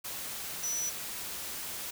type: tone in noise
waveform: sine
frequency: 5920 Hz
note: F#8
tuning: in tune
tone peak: -31 dBFS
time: 0.63-0.9 s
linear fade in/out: 10 ms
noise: white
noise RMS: -39 dBFS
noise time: 0.04-1.91 s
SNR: +5 dB
effects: none